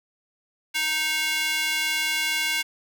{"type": "tone with high-pass filter", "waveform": "square", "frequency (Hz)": 311.1, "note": "D#4", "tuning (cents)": 0, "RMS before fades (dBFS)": -25, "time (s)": [0.74, 2.63], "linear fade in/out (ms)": 20, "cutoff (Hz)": 2200, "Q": 1.9, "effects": []}